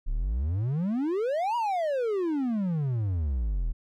triangle exponential two-way sweep, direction up then down, 30.26 to 978 to 36.7 Hz, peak -23 dBFS, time 0.06-3.73 s, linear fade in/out 20 ms, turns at 1.56 s, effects none

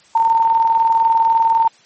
sine tone with tremolo, 908 Hz, A#5, 46 cents flat, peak -9 dBFS, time 0.15-1.68 s, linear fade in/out 5 ms, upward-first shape square, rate 20 Hz, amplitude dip 40%, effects white hiss -50 dBFS RMS until 1.85 s + MP3 32 kbps

